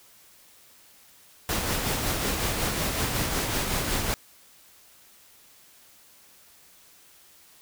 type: noise with tremolo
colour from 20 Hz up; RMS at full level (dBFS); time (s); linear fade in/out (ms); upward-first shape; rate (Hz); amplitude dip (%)
pink; -26; 1.49-4.14; 0; sine; 5.4; 35
effects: white hiss -55 dBFS RMS until 7.61 s